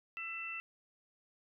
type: harmonic tone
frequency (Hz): 668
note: E5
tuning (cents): +23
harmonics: 2 / 3 / 4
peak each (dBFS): -48 / -49 / -40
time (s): 0.17-0.6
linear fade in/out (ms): 0
effects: none